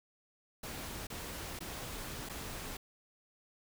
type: noise with dropouts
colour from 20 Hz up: pink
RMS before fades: -43 dBFS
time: 0.63-2.77 s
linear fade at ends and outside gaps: 5 ms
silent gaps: 1.07-1.1 / 1.591-1.605 / 2.29-2.295 s
effects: none